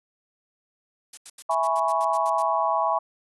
blue noise bursts, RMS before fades -38 dBFS, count 11, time 1.13-2.424 s, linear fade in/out 5 ms, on 44 ms, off 81 ms
sine chord, C# minor seventh, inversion first, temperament equal, 659.3 / 830.6 / 987.8 / 1108.7 Hz, E5 / G#5 / B5 / C#6, 0 / 0 / 0 / 0 cents, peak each -26 dBFS, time 1.49-2.99 s, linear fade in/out 10 ms
effects resampled to 24000 Hz

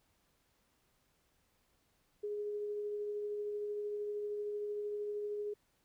sine tone with tremolo, 415.3 Hz, G#4, in tune, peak -35 dBFS, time 2.23-5.54 s, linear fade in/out 10 ms, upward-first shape triangle, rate 13 Hz, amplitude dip 25%, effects pink hiss -75 dBFS RMS until 5.84 s

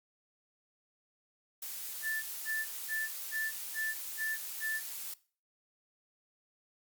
blue noise, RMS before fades -41 dBFS, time 1.62-5.14 s, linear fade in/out 5 ms
sine tone bursts, 1760 Hz, A6, in tune, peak -32 dBFS, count 7, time 2.02-4.81 s, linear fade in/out 50 ms, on 210 ms, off 220 ms
effects noise-tail reverb RT60 0.4 s tail -20 dB re dry + Opus 48 kbps

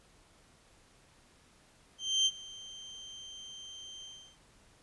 35% pulse tone with ADSR envelope, 3136 Hz, G7, in tune, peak -22 dBFS, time 1.98-4.38 s, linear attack 280 ms, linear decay 46 ms, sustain -21 dB, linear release 340 ms, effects pink hiss -63 dBFS RMS until 4.82 s + resampled to 24000 Hz

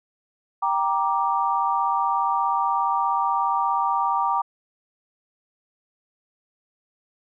sine chord, G minor, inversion none, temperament just, 784 / 940.8 / 1176 Hz, G5 / Bb5 / D6, 0 / +16 / +2 cents, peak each -25 / -23 / -24 dBFS, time 0.62-4.42 s, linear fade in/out 10 ms, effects none

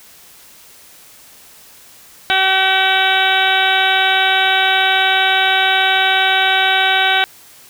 harmonic tone, 381 Hz, G4, 49 cents flat, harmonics 1 / 2 / 3 / 4 / 5 / 6 / 7 / 8 / 9 / 10, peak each -28 / -17 / -28 / -16 / -25 / -20 / -25 / -21 / -24 / -20 dBFS, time 2.3-7.24 s, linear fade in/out 0 ms, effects white hiss -43 dBFS RMS until 7.69 s

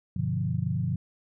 sine chord, G dominant seventh, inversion none, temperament equal, 98 / 123.47 / 146.83 / 174.61 Hz, G2 / B2 / D3 / F3, 0 / 0 / 0 / 0 cents, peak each -32 / -30 / -31 / -31 dBFS, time 0.16-0.96 s, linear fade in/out 5 ms, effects none

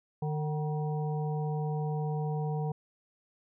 harmonic tone with a mistuned harmonic, 151.5 Hz, D#3, 46 cents flat, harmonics 1 / 3 / 5 / 6, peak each -30 / -38 / -40 / -46 dBFS, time 0.22-2.72 s, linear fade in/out 5 ms, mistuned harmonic 6, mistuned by +81 cents, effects none

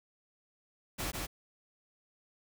pink noise with echo, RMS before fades -36 dBFS, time 0.98-1.12 s, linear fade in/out 20 ms, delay 150 ms, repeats 1, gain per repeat -2 dB, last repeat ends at 1.27 s, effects none

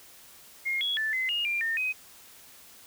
sine tone with pitch steps, 2137 / 3350 / 1757 / 2047 / 2852 / 2384 / 1819 / 2518 Hz, C7 / G#7 / A6 / C7 / F7 / D7 / A#6 / D#7, +36 / +14 / -3 / -38 / +36 / +25 / -43 / +20 cents, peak -26 dBFS, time 0.65-1.93 s, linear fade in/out 20 ms, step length 160 ms, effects white hiss -52 dBFS RMS until 2.86 s

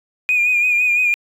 triangle tone with vibrato, 2450 Hz, D#7, 27 cents flat, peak -10 dBFS, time 0.29-1.14 s, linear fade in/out 0 ms, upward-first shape sine, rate 5.9 Hz, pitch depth 43 cents each way, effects tanh soft clip ceiling -10 dBFS

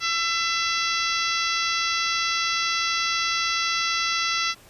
harmonic tone, 671 Hz, E5, 31 cents sharp, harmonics 2 / 3 / 4 / 5 / 6 / 7 / 8 / 9, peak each -27 / -29 / -30 / -31 / -32 / -32 / -33 / -34 dBFS, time 0-4.55 s, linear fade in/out 50 ms, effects pink hiss -51 dBFS RMS until 4.69 s + resampled to 32000 Hz

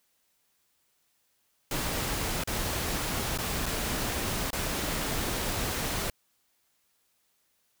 pink noise with dropouts, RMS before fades -31 dBFS, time 1.71-6.1 s, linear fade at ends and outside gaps 2 ms, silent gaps 2.437-2.474 / 3.376-3.386 / 3.659-3.663 / 4.505-4.53 s, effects white hiss -72 dBFS RMS until 7.8 s

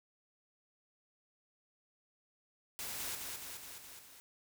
white noise with echo, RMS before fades -42 dBFS, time 2.79-3.15 s, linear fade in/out 0 ms, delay 210 ms, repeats 5, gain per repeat -3 dB, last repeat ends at 4.2 s, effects none

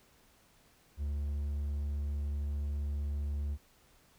triangle tone with hard clipping, 72.4 Hz, D2, 24 cents flat, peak -33 dBFS, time 0.97-3.58 s, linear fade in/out 50 ms, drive 6 dB, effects pink hiss -65 dBFS RMS until 4.18 s

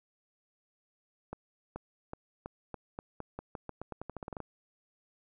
accelerating click train, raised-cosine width 1 ms, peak -25 dBFS, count 20, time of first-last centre 1.33-4.403 s, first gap 430 ms, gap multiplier 0.87, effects none

